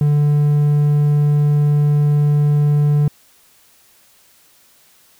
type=tone; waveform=triangle; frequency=147 Hz; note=D3; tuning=2 cents sharp; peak=-9 dBFS; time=0.01-3.08 s; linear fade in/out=2 ms; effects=white hiss -52 dBFS RMS until 5.19 s